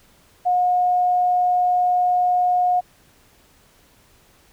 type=tone; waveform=sine; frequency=721 Hz; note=F#5; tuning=45 cents flat; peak=-15 dBFS; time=0.45-2.81 s; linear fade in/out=20 ms; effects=pink hiss -55 dBFS RMS until 4.52 s